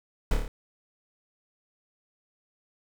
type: noise with echo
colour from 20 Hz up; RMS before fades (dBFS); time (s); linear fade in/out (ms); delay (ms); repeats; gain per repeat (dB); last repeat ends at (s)
brown; -21; 0.31-0.34; 2; 28; 5; -3; 0.48
effects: none